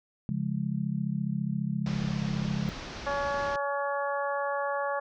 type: chord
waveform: sine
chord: Db major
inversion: none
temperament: just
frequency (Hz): 138.59 / 173.24 / 207.9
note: Db3 / F3 / Ab3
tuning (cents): 0 / -14 / +2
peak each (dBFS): -32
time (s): 0.29-2.69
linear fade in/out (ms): 0
type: low-pass noise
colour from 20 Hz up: pink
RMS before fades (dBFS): -40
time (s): 1.86-3.56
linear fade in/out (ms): 2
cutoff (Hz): 6000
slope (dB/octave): 48
type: harmonic tone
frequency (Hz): 282.1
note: C#4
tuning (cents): +30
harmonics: 2 / 3 / 4 / 5 / 6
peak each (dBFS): -31 / -34 / -34 / -40 / -37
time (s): 3.06-5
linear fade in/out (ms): 10
effects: none